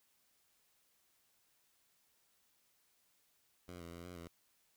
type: tone with pitch steps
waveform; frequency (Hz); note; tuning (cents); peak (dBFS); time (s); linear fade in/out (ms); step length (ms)
10% pulse; 88.8 / 84.5 / 85.9 / 89.3 / 84.5; F2 / E2 / F2 / F2 / E2; +29 / +43 / -28 / +39 / +43; -40; 3.68-4.28; 5; 120
effects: white hiss -75 dBFS RMS until 4.76 s